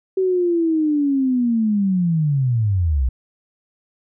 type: linear sweep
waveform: sine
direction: down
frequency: 382.2 to 58.27 Hz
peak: -15 dBFS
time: 0.17-3.09 s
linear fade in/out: 5 ms
effects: none